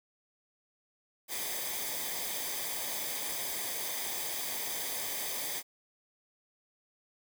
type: noise with comb filter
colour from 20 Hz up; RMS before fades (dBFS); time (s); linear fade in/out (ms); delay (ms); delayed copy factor
white; -36; 1.28-5.63; 50; 0.72; -0.65
effects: none